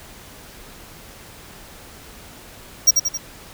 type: tone with echo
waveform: square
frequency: 5650 Hz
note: F8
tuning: 19 cents sharp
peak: -8 dBFS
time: 2.87-2.91 s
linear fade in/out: 10 ms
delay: 89 ms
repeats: 3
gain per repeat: -5 dB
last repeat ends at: 3.177 s
effects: pink hiss -42 dBFS RMS until 3.53 s